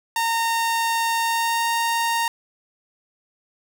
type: tone with pitch glide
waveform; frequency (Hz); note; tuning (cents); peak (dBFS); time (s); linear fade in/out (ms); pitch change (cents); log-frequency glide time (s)
sawtooth; 918 to 925.5; A#5 to A#5; -27 to -13; -16; 0.16-2.28; 2; +14; 1.22-1.66
effects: none